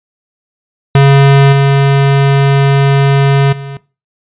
square tone with level steps, 138.59 Hz, C#3, in tune, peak -3 / -6 / -22 dBFS, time 0.95-3.77 s, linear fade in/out 2 ms, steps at 1.52 / 3.52 s, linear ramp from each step 10 ms, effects noise-tail reverb RT60 0.3 s tail -19 dB re dry + resampled to 8000 Hz

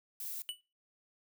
violet noise, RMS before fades -41 dBFS, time 0.2-0.42 s, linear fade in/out 2 ms
square tone with exponential decay, 2962 Hz, F#7, 1 cent sharp, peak -33 dBFS, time 0.49-0.61 s, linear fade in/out 0 ms, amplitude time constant 24 ms
effects noise-tail reverb RT60 0.3 s tail -20 dB re dry

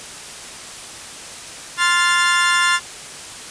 30% pulse chord, F major, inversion second, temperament equal with one note detuned, 1046.5 / 1396.9 / 1748.9 Hz, C6 / F6 / A6, 0 / 0 / -11 cents, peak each -16 dBFS, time 1.77-2.8 s, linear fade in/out 50 ms, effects white hiss -34 dBFS RMS until 3.5 s + resampled to 22050 Hz

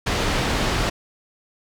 pink low-pass noise, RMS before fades -22 dBFS, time 0.06-0.9 s, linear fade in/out 10 ms, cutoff 5100 Hz, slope 12 dB/octave, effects none

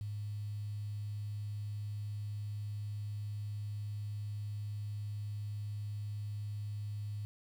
sine tone with quantisation, 103.9 Hz, G#2, 1 cent sharp, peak -37 dBFS, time 0.01-7.25 s, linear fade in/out 0 ms, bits 10, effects none

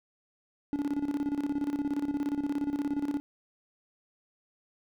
triangle tone with tremolo, 287.2 Hz, D4, 39 cents flat, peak -24 dBFS, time 0.73-3.2 s, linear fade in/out 0 ms, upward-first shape square, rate 17 Hz, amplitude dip 70%, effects none

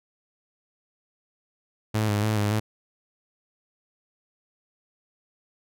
sawtooth tone with vibrato, 106 Hz, G#2, 36 cents sharp, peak -18 dBFS, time 1.94-2.6 s, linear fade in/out 10 ms, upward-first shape square, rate 3.5 Hz, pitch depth 38 cents each way, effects none

